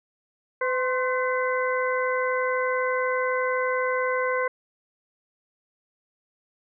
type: harmonic tone with a mistuned harmonic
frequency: 507 Hz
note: B4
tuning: 45 cents sharp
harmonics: 1 / 2 / 3 / 4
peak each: -25 / -28 / -30 / -31 dBFS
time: 0.61-4.48 s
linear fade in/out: 5 ms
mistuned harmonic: 2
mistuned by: +56 cents
effects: none